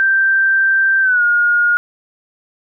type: tone with pitch glide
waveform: sine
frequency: 1568 to 1429.6 Hz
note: G6 to F6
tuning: 0 to +40 cents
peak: -10 dBFS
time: 0-1.77 s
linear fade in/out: 0 ms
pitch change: -160 cents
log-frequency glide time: 1.01-1.23 s
effects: none